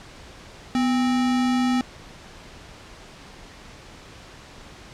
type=tone with sample-and-hold; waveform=sine; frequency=249.3 Hz; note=B3; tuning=16 cents sharp; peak=-18 dBFS; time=0.75-1.81 s; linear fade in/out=0 ms; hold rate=1050 Hz; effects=pink hiss -44 dBFS RMS until 4.93 s + low-pass 6000 Hz 12 dB/octave